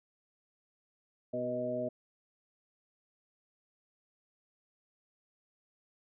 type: harmonic tone with a mistuned harmonic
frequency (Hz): 124.4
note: B2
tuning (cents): +13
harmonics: 1 / 2 / 3 / 4 / 5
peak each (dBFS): -46 / -39 / -43 / -41 / -34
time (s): 1.33-1.89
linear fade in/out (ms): 10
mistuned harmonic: 4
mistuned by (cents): -34
effects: none